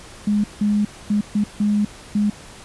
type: tone bursts at uneven times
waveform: sine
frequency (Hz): 207.7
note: G#3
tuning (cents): 0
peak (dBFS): -15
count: 6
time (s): 0.27-0.44 / 0.61-0.85 / 1.1-1.21 / 1.35-1.44 / 1.6-1.85 / 2.15-2.3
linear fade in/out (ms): 5
effects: pink hiss -41 dBFS RMS until 2.64 s + resampled to 24000 Hz